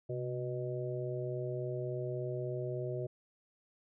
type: harmonic tone with a mistuned harmonic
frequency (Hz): 123.47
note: B2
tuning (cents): 0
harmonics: 1 / 3 / 4 / 5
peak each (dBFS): -38 / -39 / -44 / -42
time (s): 0.09-3.07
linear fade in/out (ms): 10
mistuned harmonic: 1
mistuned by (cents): +97
effects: none